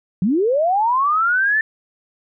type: linear sweep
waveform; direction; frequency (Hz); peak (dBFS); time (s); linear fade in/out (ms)
sine; up; 165 to 1788; -14; 0.22-1.61; 2
effects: none